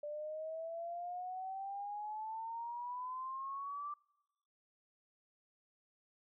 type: exponential sweep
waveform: sine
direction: up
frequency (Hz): 587.3 to 1180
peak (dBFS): -40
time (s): 0.03-3.94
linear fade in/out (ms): 5
effects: noise-tail reverb RT60 1.0 s tail -26 dB re dry